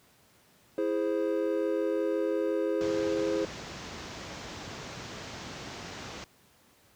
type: chord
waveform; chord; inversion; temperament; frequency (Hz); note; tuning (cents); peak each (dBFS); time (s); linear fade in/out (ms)
triangle; E augmented; none; equal; 329.6 / 415.3 / 523.3; E4 / G#4 / B#4; 0 / 0 / 0; -29; 0.78-3.45; 2
type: low-pass noise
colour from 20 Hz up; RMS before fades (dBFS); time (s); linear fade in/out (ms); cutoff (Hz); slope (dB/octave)
pink; -41; 2.81-6.24; 0; 6900; 48
effects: pink hiss -62 dBFS RMS until 6.95 s + high-pass 80 Hz 12 dB/octave